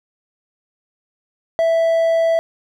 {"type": "tone", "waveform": "triangle", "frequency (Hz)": 659.3, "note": "E5", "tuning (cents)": 0, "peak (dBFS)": -11, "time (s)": [1.59, 2.39], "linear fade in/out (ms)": 0, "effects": []}